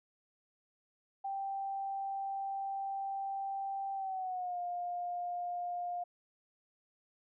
sine tone with pitch glide, 784 to 706.6 Hz, G5 to F5, 0 to +20 cents, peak -35 dBFS, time 1.24-6.04 s, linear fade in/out 10 ms, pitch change -180 cents, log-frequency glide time 3.94-4.59 s, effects none

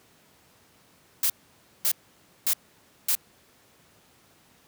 blue noise bursts, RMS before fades -23 dBFS, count 4, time 1.23-3.152 s, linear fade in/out 2 ms, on 68 ms, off 550 ms, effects pink hiss -59 dBFS RMS until 4.67 s + high-pass 100 Hz 12 dB/octave

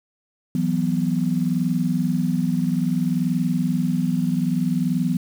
sine chord, E suspended second, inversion none, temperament just, 164.81 / 185.42 / 247.2 Hz, E3 / F#3 / B3, 0 / +4 / +2 cents, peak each -23 dBFS, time 0.55-5.17 s, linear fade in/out 2 ms, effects 7-bit

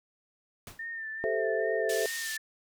pink noise with exponential decay, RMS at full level -42 dBFS, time 0.67-0.9 s, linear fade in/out 1 ms, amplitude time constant 49 ms
sine tone with vibrato, 1800 Hz, A6, 39 cents sharp, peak -35 dBFS, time 0.79-2.38 s, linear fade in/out 5 ms, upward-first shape sine, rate 2.4 Hz, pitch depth 42 cents each way
sine chord, A minor seventh, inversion third, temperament equal, 392 / 440 / 523.3 / 659.3 Hz, G4 / A4 / C5 / E5, 0 / 0 / 0 / 0 cents, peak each -34 / -30 / -34 / -32 dBFS, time 1.24-2.06 s, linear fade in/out 0 ms
pink band-pass noise, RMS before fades -38 dBFS, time 1.89-2.37 s, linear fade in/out 5 ms, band 3700 to 11000 Hz, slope 12 dB/octave
effects none

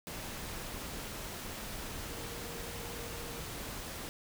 sine tone in noise, 468.3 Hz, A#4, 8 cents sharp, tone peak -49 dBFS, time 2.1-3.4 s, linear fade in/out 0 ms, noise pink, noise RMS -42 dBFS, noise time 0.07-4.09 s, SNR -10 dB, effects none

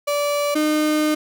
35% pulse tone pair in turn, 580 / 305.2 Hz, D5 / D#4, -22 / -33 cents, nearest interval major seventh, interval 1111 cents, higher first, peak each -17 / -15 dBFS, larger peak second, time 0.07-0.55 / 0.55-1.15 s, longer second, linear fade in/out 10 ms, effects none

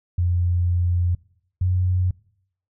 sine tone pair in turn, 88 / 91.22 Hz, F2 / F#2, +14 / -24 cents, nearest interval minor second, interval 62 cents, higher second, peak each -17 dBFS, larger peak neither, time 0.18-1.15 / 1.61-2.11 s, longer first, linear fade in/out 5 ms, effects noise-tail reverb RT60 0.7 s tail -23 dB re dry

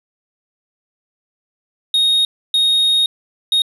triangle tone bursts at uneven times, 3729 Hz, A#7, in tune, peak -10 dBFS, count 3, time 1.94-2.25 / 2.54-3.06 / 3.52-3.62 s, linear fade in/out 2 ms, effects resampled to 32000 Hz

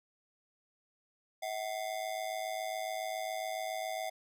square ring-modulated tone, 698.5 Hz, F5, in tune, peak -33 dBFS, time 1.42-4.1 s, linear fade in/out 10 ms, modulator 53.6 Hz, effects none

